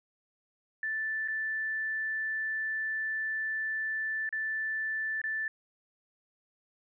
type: tone with dropouts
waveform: sine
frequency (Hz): 1760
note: A6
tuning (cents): 0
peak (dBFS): -30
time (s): 0.83-5.48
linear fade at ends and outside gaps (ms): 2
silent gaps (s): 1.277-1.283 / 4.291-4.326 / 5.216-5.239
effects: none